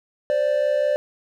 triangle tone pair together, 522.1 / 587.3 Hz, C5 / D5, -4 / 0 cents, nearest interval major second, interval 204 cents, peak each -22 / -17 dBFS, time 0.3-0.96 s, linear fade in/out 0 ms, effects none

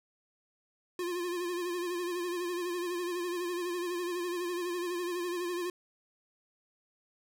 square tone with vibrato, 352.2 Hz, F4, 15 cents sharp, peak -33 dBFS, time 0.99-5.7 s, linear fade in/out 2 ms, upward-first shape sine, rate 12 Hz, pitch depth 52 cents each way, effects none

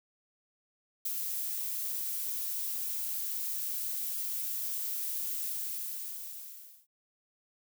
violet noise with ADSR envelope, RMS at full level -33 dBFS, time 1.05-6.87 s, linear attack 5 ms, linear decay 33 ms, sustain -2 dB, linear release 1400 ms, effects none

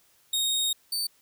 sawtooth tone pair in turn, 3729 / 4561 Hz, A#7 / C#8, 0 / +49 cents, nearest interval minor third, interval 349 cents, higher second, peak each -21 / -24 dBFS, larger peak first, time 0.33-0.73 / 0.92-1.07 s, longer first, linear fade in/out 5 ms, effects white hiss -63 dBFS RMS until 1.21 s

